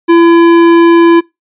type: tone with tanh clipping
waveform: sine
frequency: 337.2 Hz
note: E4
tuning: 39 cents sharp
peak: -4 dBFS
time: 0.08-1.21 s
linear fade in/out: 20 ms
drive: 16 dB
effects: noise-tail reverb RT60 0.2 s tail -24 dB re dry + resampled to 8000 Hz